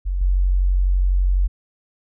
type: tone with level steps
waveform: sine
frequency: 46 Hz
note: F#1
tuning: 9 cents flat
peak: -19 / -14 dBFS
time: 0.05-1.48 s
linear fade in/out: 20 ms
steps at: 0.21 s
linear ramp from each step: 5 ms
effects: none